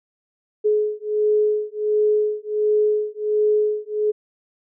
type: beating tone pair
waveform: sine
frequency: 422.8 / 424.2 Hz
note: G#4 / G#4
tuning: +31 / +37 cents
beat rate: 1.4 Hz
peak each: -20 dBFS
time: 0.64-4.12 s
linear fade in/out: 20 ms
effects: none